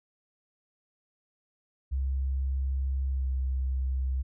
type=tone with pitch glide; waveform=sine; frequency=66.8 to 65.35 Hz; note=C2 to C2; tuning=+36 to -1 cents; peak=-26 dBFS; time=1.91-4.23 s; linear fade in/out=20 ms; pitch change=-37 cents; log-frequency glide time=3.1-3.28 s; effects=none